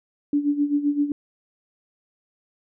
sine tone with tremolo, 289.7 Hz, D4, 24 cents flat, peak -16 dBFS, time 0.33-1.12 s, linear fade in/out 2 ms, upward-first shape sine, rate 7.7 Hz, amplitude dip 75%, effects none

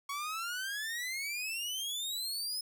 sawtooth exponential sweep, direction up, 1108.7 to 5170 Hz, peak -32 dBFS, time 0.09-2.61 s, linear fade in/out 5 ms, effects none

